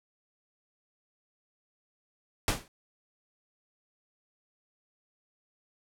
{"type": "noise with exponential decay", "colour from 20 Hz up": "pink", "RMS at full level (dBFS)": -23, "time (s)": [2.48, 2.68], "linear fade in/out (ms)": 1, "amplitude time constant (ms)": 43, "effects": ["low-pass 12000 Hz 12 dB/octave"]}